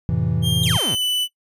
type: chord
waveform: triangle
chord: F major seventh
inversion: none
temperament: equal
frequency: 87.31 / 110 / 130.81 / 164.81 Hz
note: F2 / A2 / C3 / E3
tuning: 0 / 0 / 0 / 0 cents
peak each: -24 / -22 / -22 / -20 dBFS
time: 0.09-0.77 s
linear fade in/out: 0 ms
type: tone with pitch glide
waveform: 45% pulse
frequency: 3201 to 2987 Hz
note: G7 to F#7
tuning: +36 to +16 cents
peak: -19 dBFS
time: 0.42-1.28 s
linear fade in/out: 50 ms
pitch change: -120 cents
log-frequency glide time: 0.65-1.02 s
type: exponential sweep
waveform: sawtooth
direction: down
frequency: 4034 to 99.2 Hz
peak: -21 dBFS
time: 0.63-0.95 s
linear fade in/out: 5 ms
effects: noise-tail reverb RT60 0.1 s tail -17 dB re dry + resampled to 32000 Hz